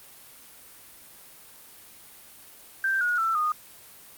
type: tone with pitch steps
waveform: sine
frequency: 1568 / 1446.2 / 1333.8 / 1230.2 Hz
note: G6 / F#6 / E6 / D#6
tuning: 0 / -40 / +20 / -20 cents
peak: -22 dBFS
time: 2.84-3.52 s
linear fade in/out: 2 ms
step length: 170 ms
effects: white hiss -49 dBFS RMS until 4.17 s + Opus 32 kbps